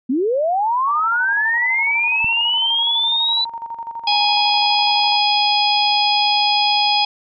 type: linear sweep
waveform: sine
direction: up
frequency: 234 to 4002 Hz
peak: -15 dBFS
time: 0.09-3.45 s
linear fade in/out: 10 ms
type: tone with tremolo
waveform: sine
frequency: 924 Hz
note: A#5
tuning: 16 cents flat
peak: -24 dBFS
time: 0.87-5.19 s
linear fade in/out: 5 ms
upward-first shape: square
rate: 12 Hz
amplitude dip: 65%
type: click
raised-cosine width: 5 ms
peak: -20 dBFS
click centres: 2.245 s
type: harmonic tone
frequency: 830.6 Hz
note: G#5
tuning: in tune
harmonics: 1 / 3 / 4 / 5 / 6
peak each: -17 / -23 / -19 / -27 / -20 dBFS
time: 4.07-7.05 s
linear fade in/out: 5 ms
effects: none